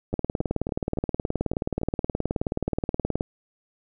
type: two click trains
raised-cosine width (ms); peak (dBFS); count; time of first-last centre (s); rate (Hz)
2; -11 / -21; 59 / 7; 0.14-3.209 / 0.13-1.815; 18.9 / 3.56
effects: none